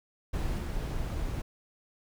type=noise with level steps; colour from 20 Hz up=brown; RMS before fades=-31 / -33 dBFS; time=0.33-1.42 s; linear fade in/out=10 ms; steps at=0.58 s; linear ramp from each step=5 ms; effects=none